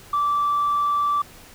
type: tone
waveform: sine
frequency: 1164 Hz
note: D6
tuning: 16 cents flat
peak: -17 dBFS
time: 0.13-1.22 s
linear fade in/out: 5 ms
effects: tanh soft clip ceiling -15 dBFS + pink hiss -46 dBFS RMS until 1.54 s